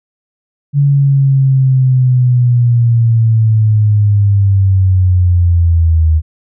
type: linear sweep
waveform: sine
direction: down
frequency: 142.9 to 78 Hz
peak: -6 dBFS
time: 0.73-6.22 s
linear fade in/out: 50 ms
effects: none